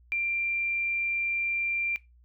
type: tone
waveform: sine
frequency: 2371 Hz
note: D7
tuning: 16 cents sharp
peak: -25 dBFS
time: 0.12-1.96 s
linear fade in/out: 0 ms
effects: noise-tail reverb RT60 0.2 s tail -20 dB re dry + added 60 Hz sine -55 dBFS peak until 2.24 s